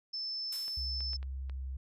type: tone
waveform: sine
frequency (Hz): 5274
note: E8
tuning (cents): 0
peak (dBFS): -35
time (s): 0.13-1.17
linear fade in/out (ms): 10
type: noise with exponential decay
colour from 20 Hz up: blue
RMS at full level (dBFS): -40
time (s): 0.52-1.03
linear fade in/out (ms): 5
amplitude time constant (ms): 110
type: clicks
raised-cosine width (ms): 0.3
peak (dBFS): -35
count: 5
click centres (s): 0.681 / 1.006 / 1.133 / 1.229 / 1.497
type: tone with pitch glide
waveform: sine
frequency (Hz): 66.4 to 65.9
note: C2 to C2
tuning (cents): +26 to +13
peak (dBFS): -36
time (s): 0.77-1.77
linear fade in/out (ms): 5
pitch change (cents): -13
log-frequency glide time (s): 1.5-1.57
effects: resampled to 32000 Hz